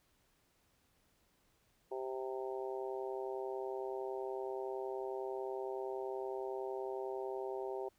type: harmonic tone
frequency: 130.81 Hz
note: C3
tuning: in tune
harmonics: 3 / 4 / 5 / 6 / 7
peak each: -40 / -46 / -47 / -48 / -49 dBFS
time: 1.91-7.89 s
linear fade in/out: 10 ms
effects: pink hiss -74 dBFS RMS until 7.98 s